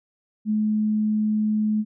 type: tone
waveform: sine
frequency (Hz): 213.9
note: A3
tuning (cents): -49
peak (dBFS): -19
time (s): 0.45-1.85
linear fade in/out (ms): 50
effects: none